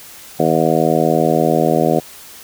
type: harmonic tone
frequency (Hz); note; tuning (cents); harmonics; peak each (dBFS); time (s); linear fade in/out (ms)
80.2; E2; -47; 2 / 3 / 4 / 5 / 6 / 7 / 8 / 9; -20 / -20 / -20 / -20 / -20 / -20 / -20 / -20; 0.39-2; 10
effects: white hiss -38 dBFS RMS until 2.43 s